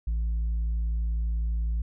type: tone with tanh clipping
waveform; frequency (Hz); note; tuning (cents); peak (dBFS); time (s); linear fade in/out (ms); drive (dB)
triangle; 56; A1; +31; -25; 0.07-1.82; 5; 7
effects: none